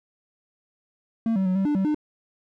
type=tone with pitch steps; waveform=triangle; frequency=226.7 / 191 / 185 / 193.1 / 295.2 / 192.1 / 301.7 Hz; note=A#3 / G3 / F#3 / G3 / D4 / G3 / D4; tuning=-48 / -45 / 0 / -26 / +9 / -35 / +47 cents; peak=-18 dBFS; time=1.26-1.946 s; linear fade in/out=2 ms; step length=98 ms; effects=none